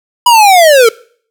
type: linear sweep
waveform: square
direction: down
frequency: 987.8 to 436 Hz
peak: -3 dBFS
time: 0.26-0.89 s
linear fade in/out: 5 ms
effects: noise-tail reverb RT60 0.5 s tail -22 dB re dry